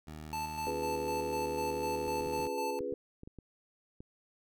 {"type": "tone", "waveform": "15% pulse", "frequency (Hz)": 77.2, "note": "D#2", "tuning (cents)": -13, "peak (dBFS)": -37, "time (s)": [0.07, 2.48], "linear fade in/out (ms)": 5}
{"type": "tone with tremolo", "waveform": "square", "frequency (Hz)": 880, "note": "A5", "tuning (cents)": 0, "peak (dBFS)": -35, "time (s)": [0.33, 2.79], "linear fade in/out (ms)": 0, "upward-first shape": "square", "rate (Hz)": 4, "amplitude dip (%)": 45}
{"type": "chord", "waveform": "sine", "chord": "C# dominant seventh", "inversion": "none", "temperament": "equal", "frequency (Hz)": [277.2, 349.2, 415.3, 493.9], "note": ["C#4", "E#4", "G#4", "B4"], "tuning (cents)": [0, 0, 0, 0], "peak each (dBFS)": [-43, -43, -38, -37], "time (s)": [0.67, 2.94], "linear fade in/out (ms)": 0}
{"type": "clicks", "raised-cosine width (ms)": 3, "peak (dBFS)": -34, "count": 10, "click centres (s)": [2.076, 2.212, 2.267, 2.396, 2.807, 2.925, 3.234, 3.275, 3.387, 4.005]}
{"effects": []}